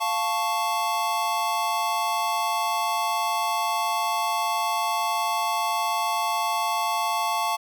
square chord, F augmented, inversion none, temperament equal, 698.5 / 880 / 1108.7 Hz, F5 / A5 / C#6, 0 / 0 / 0 cents, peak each -30 / -27 / -28 dBFS, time 0-7.57 s, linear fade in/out 20 ms, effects none

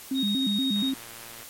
sine tone with vibrato, 233.1 Hz, A#3, in tune, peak -24 dBFS, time 0.11-0.94 s, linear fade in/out 5 ms, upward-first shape square, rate 4.2 Hz, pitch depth 230 cents each way
sine tone, 3744 Hz, A#7, 7 cents sharp, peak -27 dBFS, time 0.14-0.93 s, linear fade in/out 50 ms
click train, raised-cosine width 0.3 ms, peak -29 dBFS, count 78, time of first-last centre 0.76-1.43 s, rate 115 Hz
effects white hiss -44 dBFS RMS until 1.49 s + MP3 64 kbps

